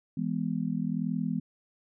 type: chord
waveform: sine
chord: E major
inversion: none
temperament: just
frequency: 164.81 / 206 / 247.2 Hz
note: E3 / G#3 / B3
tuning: 0 / -14 / +2 cents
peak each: -32 dBFS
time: 0.17-1.4 s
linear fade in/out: 5 ms
effects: none